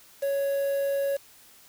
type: tone with quantisation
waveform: triangle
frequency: 556 Hz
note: C#5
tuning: 5 cents sharp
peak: -22 dBFS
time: 0.22-1.17 s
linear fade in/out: 10 ms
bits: 7
effects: white hiss -54 dBFS RMS until 1.68 s